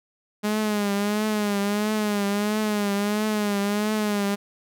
sawtooth tone with vibrato, 207.7 Hz, G#3, in tune, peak -18 dBFS, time 0.43-4.36 s, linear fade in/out 20 ms, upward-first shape triangle, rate 1.5 Hz, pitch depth 74 cents each way, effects none

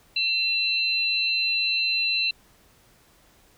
sine tone pair together, 2704 / 4051 Hz, E7 / B7, +43 / +43 cents, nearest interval perfect fifth, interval 700 cents, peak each -24 dBFS, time 0.16-2.31 s, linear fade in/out 5 ms, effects pink hiss -58 dBFS RMS until 3.57 s

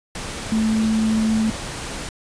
sine tone in noise, 220 Hz, A3, in tune, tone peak -16 dBFS, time 0.52-1.5 s, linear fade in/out 2 ms, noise pink, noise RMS -30 dBFS, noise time 0.15-2.09 s, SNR +11 dB, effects resampled to 22050 Hz

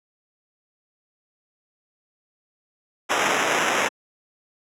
violet noise with sample-and-hold, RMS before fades -21 dBFS, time 3.09-3.89 s, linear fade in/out 20 ms, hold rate 4410 Hz, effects high-pass 300 Hz 12 dB/octave + low-pass 9000 Hz 12 dB/octave

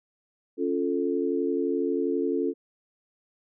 sine chord, Db augmented, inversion none, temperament equal, 277.2 / 349.2 / 440 Hz, Db4 / F4 / A4, 0 / 0 / 0 cents, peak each -28 dBFS, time 0.57-2.54 s, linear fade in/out 50 ms, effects none

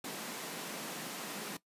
pink high-pass noise, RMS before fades -42 dBFS, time 0.04-1.57 s, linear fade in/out 5 ms, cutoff 160 Hz, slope 48 dB/octave, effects noise-tail reverb RT60 0.1 s tail -17 dB re dry + resampled to 32000 Hz

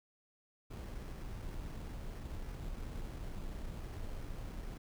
brown noise with sample-and-hold, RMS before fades -43 dBFS, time 0.7-4.78 s, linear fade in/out 10 ms, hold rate 3675 Hz, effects none

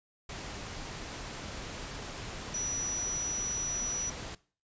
sine tone in noise, 5880 Hz, F#8, 12 cents flat, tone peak -32 dBFS, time 2.54-4.1 s, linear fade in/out 5 ms, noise pink, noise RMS -41 dBFS, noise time 0.29-4.35 s, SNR +6 dB, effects noise-tail reverb RT60 0.4 s tail -20 dB re dry + resampled to 16000 Hz

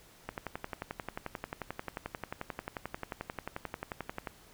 click train, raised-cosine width 0.5 ms, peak -21 dBFS, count 46, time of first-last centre 0.29-4.272 s, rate 11.3 Hz, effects pink hiss -58 dBFS RMS until 4.53 s

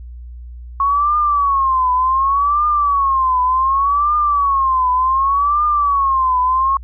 sine tone with vibrato, 1100 Hz, C#6, 14 cents flat, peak -12 dBFS, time 0.8-6.77 s, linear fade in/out 2 ms, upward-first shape triangle, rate 0.67 Hz, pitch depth 170 cents each way, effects added 60 Hz sine -30 dBFS peak until 6.83 s

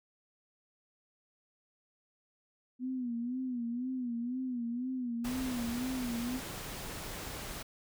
sine tone with vibrato, 246.2 Hz, B3, 5 cents flat, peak -33 dBFS, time 2.79-6.41 s, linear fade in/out 50 ms, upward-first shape sine, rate 2 Hz, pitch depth 96 cents each way
pink noise, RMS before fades -42 dBFS, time 5.24-7.63 s, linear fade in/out 10 ms
effects none

